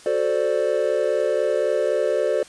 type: chord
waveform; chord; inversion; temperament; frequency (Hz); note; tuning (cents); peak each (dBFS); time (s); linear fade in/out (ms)
triangle; D dominant seventh; first; equal; 370 / 440 / 523.3 / 587.3; F#4 / A4 / C5 / D5; 0 / 0 / 0 / 0; -25 / -22 / -22 / -21; 0.06-2.43; 2
effects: white hiss -46 dBFS RMS until 2.48 s + resampled to 22050 Hz